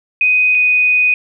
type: tone pair in turn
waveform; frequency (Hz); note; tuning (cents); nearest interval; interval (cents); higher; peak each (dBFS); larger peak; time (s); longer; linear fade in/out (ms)
sine; 2500 / 2490; D#7 / D#7; +8 / +1; unison; 7; first; -9; neither; 0.21-0.55 / 0.55-1.14; second; 2
effects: none